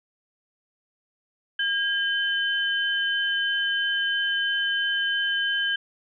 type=tone pair together; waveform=sine; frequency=1619 / 3058 Hz; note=G#6 / G7; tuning=-45 / -44 cents; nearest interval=major seventh; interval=1101 cents; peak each=-24 / -26 dBFS; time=1.59-5.76 s; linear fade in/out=5 ms; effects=none